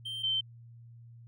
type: tone pair in turn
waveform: triangle / sine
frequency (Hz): 3136 / 3104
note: G7 / G7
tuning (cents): 0 / -18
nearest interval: unison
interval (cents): 18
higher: first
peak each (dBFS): -34 / -27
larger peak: second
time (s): 0.05-0.23 / 0.23-0.41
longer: neither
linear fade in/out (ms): 10
effects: added 117 Hz sine -49 dBFS peak until 1.27 s